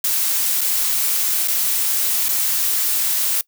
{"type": "noise with dropouts", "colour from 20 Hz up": "blue", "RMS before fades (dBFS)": -19, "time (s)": [0.04, 3.41], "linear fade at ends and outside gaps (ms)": 2, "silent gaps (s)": [[0.609, 0.614], [1.476, 1.482], [2.285, 2.289]], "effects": ["noise-tail reverb RT60 0.1 s tail -22 dB re dry"]}